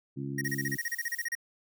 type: harmonic tone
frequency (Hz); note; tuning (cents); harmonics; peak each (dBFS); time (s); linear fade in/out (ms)
69; C#2; -7; 2 / 3 / 4 / 5; -36 / -41 / -38 / -42; 0.16-0.77; 20
type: tone bursts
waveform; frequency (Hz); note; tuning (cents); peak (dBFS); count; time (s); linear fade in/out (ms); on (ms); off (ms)
square; 1876; A#6; +11; -30; 15; 0.38-1.352; 5; 34; 33
type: noise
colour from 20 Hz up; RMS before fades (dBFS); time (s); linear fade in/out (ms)
violet; -45; 0.44-1.25; 5
effects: none